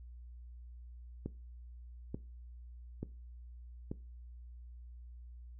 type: click train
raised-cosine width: 3 ms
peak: -25 dBFS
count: 4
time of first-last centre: 1.26-3.915 s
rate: 1.13 Hz
effects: noise-tail reverb RT60 0.3 s tail -19 dB re dry + added 60 Hz sine -48 dBFS peak until 5.59 s